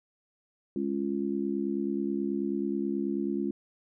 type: chord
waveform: sine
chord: Db major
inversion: second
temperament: just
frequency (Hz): 207.9 / 277.2 / 346.5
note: Ab3 / Db4 / F4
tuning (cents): +2 / 0 / -14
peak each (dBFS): -32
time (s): 0.76-3.51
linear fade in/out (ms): 2
effects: none